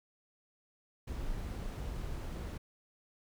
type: noise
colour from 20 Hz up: brown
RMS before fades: -39 dBFS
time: 1.07-2.58 s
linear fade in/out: 10 ms
effects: none